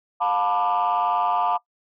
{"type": "chord", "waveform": "sine", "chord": "B half-diminished seventh", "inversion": "second", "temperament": "just", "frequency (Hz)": [711.2, 889, 987.8, 1185.3], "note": ["F5", "A5", "B5", "D6"], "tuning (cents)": [31, 18, 0, 16], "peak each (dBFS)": [-23, -23, -24, -24], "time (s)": [0.2, 1.58], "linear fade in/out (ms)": 20, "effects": ["noise-tail reverb RT60 0.1 s tail -21 dB re dry", "tanh soft clip ceiling -14 dBFS"]}